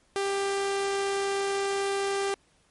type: tone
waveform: sawtooth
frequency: 395.3 Hz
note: G4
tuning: 15 cents sharp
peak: -22 dBFS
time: 0.16-2.34 s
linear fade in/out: 0 ms
effects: pink hiss -65 dBFS RMS until 2.7 s + MP3 48 kbps